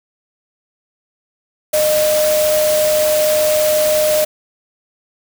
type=tone in noise; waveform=sine; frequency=612 Hz; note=D#5; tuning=29 cents flat; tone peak=-12 dBFS; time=1.73-4.25 s; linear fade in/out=10 ms; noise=white; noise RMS=-21 dBFS; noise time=1.73-4.25 s; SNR=+6 dB; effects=none